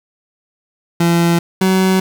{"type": "tone pair in turn", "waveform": "30% pulse", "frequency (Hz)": [170, 188.3], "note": ["F3", "F#3"], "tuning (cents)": [-46, 31], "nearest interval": "major second", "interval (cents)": 177, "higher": "second", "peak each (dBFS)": -8, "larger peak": "neither", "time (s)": [[1, 1.39], [1.61, 2]], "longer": "neither", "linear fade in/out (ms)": 5, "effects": ["7-bit"]}